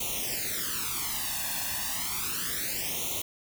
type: noise with flanger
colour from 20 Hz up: white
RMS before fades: -32 dBFS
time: 0-3.22 s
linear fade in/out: 5 ms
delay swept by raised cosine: 0.3 to 1.15 ms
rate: 0.32 Hz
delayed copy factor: +0.9
effects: none